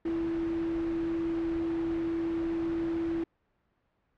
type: tone in noise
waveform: sine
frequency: 332 Hz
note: E4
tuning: 12 cents sharp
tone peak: -28 dBFS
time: 0.05-3.24 s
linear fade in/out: 5 ms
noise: pink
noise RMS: -42 dBFS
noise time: 0.05-3.24 s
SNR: +11 dB
effects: pink hiss -74 dBFS RMS until 4.17 s + low-pass 2000 Hz 12 dB/octave